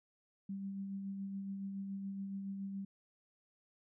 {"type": "tone with tremolo", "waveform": "sine", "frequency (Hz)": 196, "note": "G3", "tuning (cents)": 0, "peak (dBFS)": -38, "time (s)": [0.49, 2.85], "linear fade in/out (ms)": 5, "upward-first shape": "sine", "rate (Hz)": 7.1, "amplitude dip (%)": 30, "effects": []}